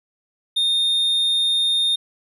triangle tone, 3660 Hz, A#7, 32 cents flat, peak -15 dBFS, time 0.56-1.96 s, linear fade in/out 10 ms, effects resampled to 32000 Hz

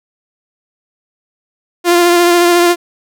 sawtooth tone with vibrato, 348 Hz, F4, 6 cents flat, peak -3 dBFS, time 1.84-2.76 s, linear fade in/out 50 ms, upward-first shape triangle, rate 14 Hz, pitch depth 25 cents each way, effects none

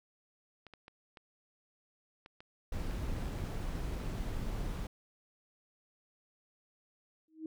clicks, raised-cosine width 0.3 ms, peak -35 dBFS, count 10, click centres 0.667 / 0.737 / 0.881 / 1.172 / 2.261 / 2.405 / 2.911 / 3.223 / 3.257 / 3.387 s
brown noise, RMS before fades -37 dBFS, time 2.72-4.87 s, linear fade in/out 5 ms
sine tone with exponential growth, 316.8 Hz, D#4, 31 cents sharp, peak -35 dBFS, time 7.28-7.46 s, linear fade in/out 2 ms, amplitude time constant 39 ms
effects none

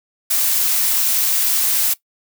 blue noise, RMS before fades -17 dBFS, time 0.3-1.94 s, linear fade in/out 10 ms, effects noise-tail reverb RT60 0.1 s tail -18 dB re dry

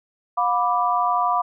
sine chord, B diminished, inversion second, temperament equal with one note detuned, 715.2 / 987.8 / 1174.7 Hz, F5 / B5 / D6, +41 / 0 / 0 cents, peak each -22 dBFS, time 0.37-1.42 s, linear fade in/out 10 ms, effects none

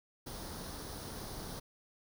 pink noise with comb filter, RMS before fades -44 dBFS, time 0.26-1.6 s, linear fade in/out 10 ms, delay 0.2 ms, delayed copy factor +0.6, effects none

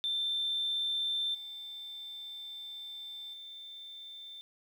sine tone with level steps, 3562 Hz, A7, 21 cents sharp, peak -29 / -41 / -44 dBFS, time 0.04-4.41 s, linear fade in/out 0 ms, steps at 1.34 / 3.33 s, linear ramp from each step 10 ms, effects tanh soft clip ceiling -25 dBFS + 10-bit

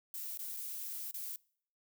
violet noise with dropouts, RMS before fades -42 dBFS, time 0.14-1.36 s, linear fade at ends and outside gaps 1 ms, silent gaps 0.374-0.391 / 0.566-0.57 / 1.111-1.142 s, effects noise-tail reverb RT60 0.6 s tail -25 dB re dry

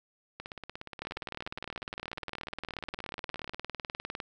two click trains, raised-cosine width 0.3 ms, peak -24 / -20 dBFS, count 54 / 64, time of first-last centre 0.4-3.536 / 1.02-4.202 s, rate 16.9 / 19.8 Hz, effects none

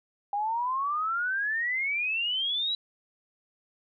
sine exponential sweep, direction up, 800 to 3951 Hz, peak -26 dBFS, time 0.33-2.75 s, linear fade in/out 2 ms, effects none

